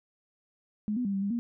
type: tone with pitch steps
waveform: sine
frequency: 210.7 / 248.2 / 198.7 / 195 / 200.5 / 236.4 Hz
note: G#3 / B3 / G3 / G3 / G3 / A#3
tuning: +25 / +9 / +24 / -9 / +39 / +24 cents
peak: -27 dBFS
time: 0.88-1.39 s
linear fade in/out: 0 ms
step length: 85 ms
effects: none